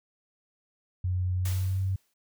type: tone with pitch glide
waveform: sine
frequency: 91.1 to 95.35 Hz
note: F#2 to G2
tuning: -26 to -47 cents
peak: -25 dBFS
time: 1.04-1.96 s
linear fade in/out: 5 ms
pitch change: +79 cents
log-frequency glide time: 1.35-1.79 s
type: noise with exponential decay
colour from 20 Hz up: white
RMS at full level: -37 dBFS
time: 1.45-2.14 s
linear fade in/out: 5 ms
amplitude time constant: 150 ms
effects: none